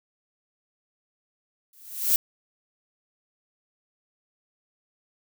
violet noise with exponential growth, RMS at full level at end -17 dBFS, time 1.73-2.16 s, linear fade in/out 2 ms, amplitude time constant 92 ms, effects none

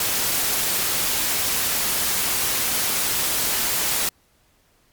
white noise, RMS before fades -22 dBFS, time 0-4.09 s, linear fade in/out 2 ms, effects pink hiss -61 dBFS RMS until 4.92 s + MP3 96 kbps

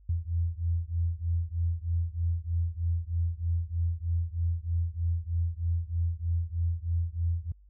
sine beating tone pair, 83.3 / 86.5 Hz, E2 / F2, +19 / -16 cents, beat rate 3.2 Hz, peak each -29 / -30 dBFS, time 0.09-7.52 s, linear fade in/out 5 ms, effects added 50 Hz sine -53 dBFS peak until 7.69 s

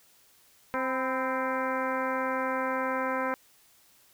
harmonic tone with a mistuned harmonic, 261.6 Hz, C4, in tune, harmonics 1 / 2 / 3 / 4 / 5 / 6 / 7 / 8 / 9, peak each -35 / -32 / -38 / -33 / -36 / -36 / -43 / -41 / -46 dBFS, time 0.74-3.34 s, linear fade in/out 0 ms, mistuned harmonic 4, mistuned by -55 cents, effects white hiss -61 dBFS RMS until 4.13 s

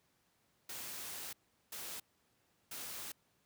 white noise bursts at uneven times, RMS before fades -45 dBFS, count 3, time 0.69-1.33 / 1.72-2 / 2.71-3.12 s, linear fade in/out 5 ms, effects pink hiss -75 dBFS RMS until 3.45 s + high-pass 80 Hz 12 dB/octave

